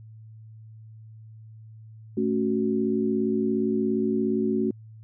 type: chord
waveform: sine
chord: F# minor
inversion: first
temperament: equal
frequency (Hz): 220 / 277.2 / 370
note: A3 / C#4 / F#4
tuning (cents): 0 / 0 / 0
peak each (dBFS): -25 / -28 / -26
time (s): 2.17-4.71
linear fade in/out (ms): 5
effects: added 110 Hz sine -43 dBFS peak until 5.03 s

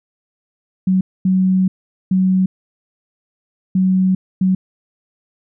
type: tone bursts at uneven times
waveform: sine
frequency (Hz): 187.1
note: F#3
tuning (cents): +20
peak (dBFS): -11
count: 5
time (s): 0.87-1.01 / 1.25-1.68 / 2.11-2.46 / 3.75-4.15 / 4.41-4.55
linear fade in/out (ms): 5
effects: none

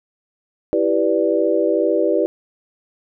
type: chord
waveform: sine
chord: E minor seventh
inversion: none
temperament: equal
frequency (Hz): 329.6 / 392 / 493.9 / 587.3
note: E4 / G4 / B4 / D5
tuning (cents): 0 / 0 / 0 / 0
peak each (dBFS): -20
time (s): 0.73-2.26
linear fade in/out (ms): 0
effects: none

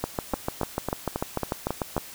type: two click trains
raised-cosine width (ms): 1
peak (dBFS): -12 / -11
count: 7 / 14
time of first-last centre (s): 0.34-1.979 / 0.04-1.966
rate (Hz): 3.66 / 6.75
effects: white hiss -43 dBFS RMS until 2.14 s

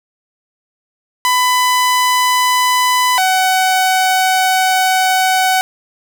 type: tone pair in turn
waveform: sawtooth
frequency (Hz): 1000 / 750.5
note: B5 / F#5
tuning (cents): +21 / +24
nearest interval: perfect fourth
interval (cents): 497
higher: first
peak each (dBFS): -7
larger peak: neither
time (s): 1.25-3.18 / 3.18-5.61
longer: second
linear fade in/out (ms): 0
effects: none

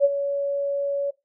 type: tone with ADSR envelope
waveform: sine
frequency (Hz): 563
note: C#5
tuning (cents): +27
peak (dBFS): -11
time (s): 0-1.11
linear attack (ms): 44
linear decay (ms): 35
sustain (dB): -11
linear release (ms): 13
effects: noise-tail reverb RT60 0.2 s tail -20 dB re dry

